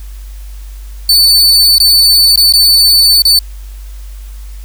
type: tone with dropouts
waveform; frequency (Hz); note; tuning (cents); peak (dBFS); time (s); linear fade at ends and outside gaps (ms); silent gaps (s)
40% pulse; 4504; C#8; +27; -3; 1.09-3.39; 2; 1.783-1.801 / 2.359-2.375 / 2.525-2.536 / 3.221-3.252
effects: added 49 Hz sine -24 dBFS peak until 4.64 s + white hiss -42 dBFS RMS until 4.64 s